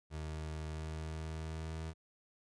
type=tone with pitch glide; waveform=30% pulse; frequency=77.78 to 80.29 Hz; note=D#2 to E2; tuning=0 to -45 cents; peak=-37 dBFS; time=0.1-1.94 s; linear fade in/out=50 ms; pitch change=+55 cents; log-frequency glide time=0.57-1.81 s; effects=resampled to 22050 Hz